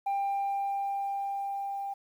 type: tone with level ramp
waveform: sine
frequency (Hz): 794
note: G5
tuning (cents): +22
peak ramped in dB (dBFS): -24 to -32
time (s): 0.06-1.94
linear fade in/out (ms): 10
effects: tanh soft clip ceiling -26 dBFS + 10-bit